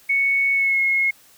sine tone with pitch glide, 2216 to 2165 Hz, C#7 to C#7, -1 to -41 cents, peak -16 dBFS, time 0.09-1.11 s, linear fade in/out 10 ms, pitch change -40 cents, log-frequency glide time 0.53-0.8 s, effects white hiss -52 dBFS RMS until 1.37 s

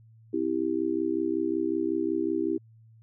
sine chord, C major, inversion none, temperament just, 261.6 / 327 / 392.4 Hz, C4 / E4 / G4, 0 / -14 / +2 cents, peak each -33 / -27 / -30 dBFS, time 0.33-2.58 s, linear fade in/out 10 ms, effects added 112 Hz sine -52 dBFS peak until 3.02 s

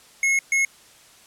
square tone bursts at uneven times, 2172 Hz, C#7, 36 cents flat, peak -18 dBFS, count 2, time 0.23-0.39 / 0.52-0.65 s, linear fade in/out 2 ms, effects white hiss -51 dBFS RMS until 1.26 s + low-pass 10000 Hz 12 dB/octave

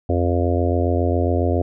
harmonic tone, 87.31 Hz, F2, in tune, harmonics 1 / 3 / 4 / 5 / 6 / 7 / 8, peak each -19 / -24 / -25 / -26 / -27 / -27 / -28 dBFS, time 0.09-1.62 s, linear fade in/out 5 ms, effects none

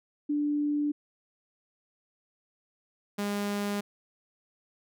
sine / sawtooth tone pair in turn, 293.7 / 203.8 Hz, D4 / G#3, 0 / -32 cents, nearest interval tritone, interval 632 cents, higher first, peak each -25 dBFS, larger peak neither, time 0.29-0.92 / 3.18-3.81 s, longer neither, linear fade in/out 10 ms, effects none

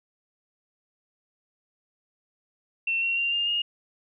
sine tone with pitch steps, 2700 / 2736 / 2773 / 2810 / 2847 Hz, E7 / F7 / F7 / F7 / F7, +41 / -36 / -13 / +10 / +33 cents, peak -23 dBFS, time 2.87-3.62 s, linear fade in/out 5 ms, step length 150 ms, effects none

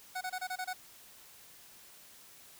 25% pulse tone bursts, 740 Hz, F#5, in tune, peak -31 dBFS, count 7, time 0.15-0.734 s, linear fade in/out 10 ms, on 62 ms, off 25 ms, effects white hiss -56 dBFS RMS until 2.59 s

